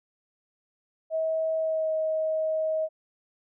sine tone with pitch glide, 641 to 631.8 Hz, E5 to D#5, -49 to +26 cents, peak -24 dBFS, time 1.1-2.89 s, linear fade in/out 50 ms, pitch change -25 cents, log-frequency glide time 1.57-1.93 s, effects none

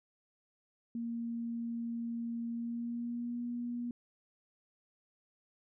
sine tone with pitch glide, 233.1 to 240.3 Hz, A#3 to B3, 0 to -47 cents, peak -35 dBFS, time 0.95-3.91 s, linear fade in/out 2 ms, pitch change +53 cents, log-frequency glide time 2.5-3.42 s, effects none

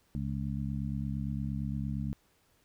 harmonic tone, 68.7 Hz, C#2, 15 cents flat, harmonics 1 / 2 / 3 / 4, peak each -38 / -35 / -36 / -44 dBFS, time 0.15-2.13 s, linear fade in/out 0 ms, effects pink hiss -69 dBFS RMS until 2.64 s

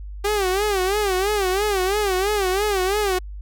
sawtooth tone with vibrato, 394.3 Hz, G4, 10 cents sharp, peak -15 dBFS, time 0.24-3.19 s, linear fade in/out 10 ms, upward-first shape sine, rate 3 Hz, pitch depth 130 cents each way, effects added 50 Hz sine -31 dBFS peak until 3.41 s

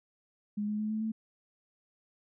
sine tone with pitch steps, 207.7 / 210.8 / 214 / 217.3 / 220.6 Hz, G#3 / G#3 / A3 / A3 / A3, 0 / +26 / -48 / -21 / +5 cents, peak -30 dBFS, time 0.57-1.12 s, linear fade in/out 10 ms, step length 110 ms, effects none

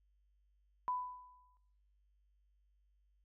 sine tone with exponential decay, 997 Hz, B5, 16 cents sharp, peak -32 dBFS, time 0.88-1.57 s, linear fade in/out 0 ms, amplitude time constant 150 ms, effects noise-tail reverb RT60 0.9 s tail -21 dB re dry + added 50 Hz sine -70 dBFS peak until 3.24 s

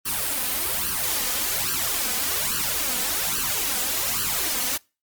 white noise with flanger, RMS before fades -25 dBFS, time 0.05-4.78 s, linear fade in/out 20 ms, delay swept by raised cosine 0.67 to 4.07 ms, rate 1.2 Hz, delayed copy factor +0.9, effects noise-tail reverb RT60 0.3 s tail -25 dB re dry + Opus 32 kbps

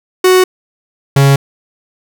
45% pulse tone pair in turn, 370 / 138.59 Hz, F#4 / C#3, 0 / 0 cents, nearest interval octave + perfect fourth, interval 1700 cents, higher first, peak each -5 dBFS, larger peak neither, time 0.24-0.44 / 1.16-1.36 s, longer neither, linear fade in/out 5 ms, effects none

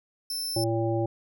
sawtooth tone, 5310 Hz, E8, 12 cents sharp, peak -27 dBFS, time 0.3-0.64 s, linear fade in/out 2 ms
harmonic tone, 113.7 Hz, A#2, 43 cents flat, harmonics 1 / 3 / 5 / 7, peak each -28 / -27 / -31 / -34 dBFS, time 0.56-1.06 s, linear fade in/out 5 ms
effects none

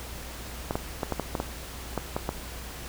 clicks, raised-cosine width 1 ms, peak -13 dBFS, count 10, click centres 0.709 / 0.755 / 1.032 / 1.123 / 1.197 / 1.352 / 1.401 / 1.977 / 2.165 / 2.291 s, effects added 60 Hz sine -41 dBFS peak until 2.88 s + pink hiss -41 dBFS RMS until 2.88 s

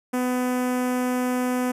sawtooth tone with notch filter, 250.5 Hz, B3, 25 cents sharp, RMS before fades -24 dBFS, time 0.13-1.72 s, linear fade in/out 10 ms, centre 4000 Hz, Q 0.79, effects resampled to 32000 Hz

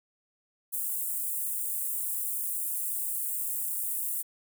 white high-pass noise, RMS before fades -32 dBFS, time 0.72-4.23 s, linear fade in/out 20 ms, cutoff 8200 Hz, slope 48 dB/octave, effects none

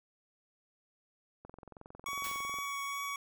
click train, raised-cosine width 1 ms, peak -35 dBFS, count 26, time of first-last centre 1.45-2.586 s, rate 22 Hz
25% pulse tone with vibrato, 1123 Hz, C#6, 22 cents sharp, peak -32 dBFS, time 2.06-3.16 s, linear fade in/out 2 ms, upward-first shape triangle, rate 2.3 Hz, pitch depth 10 cents each way
white noise with exponential decay, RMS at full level -40 dBFS, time 2.24-2.61 s, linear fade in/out 2 ms, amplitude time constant 79 ms
effects none

